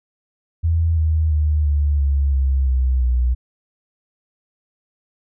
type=tone with pitch steps; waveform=sine; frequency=82.41 / 79.05 / 75.83 / 72.74 / 69.78 / 66.94 / 64.21 / 61.6 Hz; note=E2 / D#2 / D#2 / D2 / C#2 / C2 / C2 / B1; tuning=0 / +28 / -44 / -16 / +12 / +40 / -32 / -4 cents; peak=-14 dBFS; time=0.63-3.35 s; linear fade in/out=20 ms; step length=340 ms; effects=none